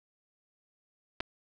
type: clicks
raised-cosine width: 0.3 ms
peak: -18 dBFS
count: 2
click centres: 1.204 / 1.207 s
effects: none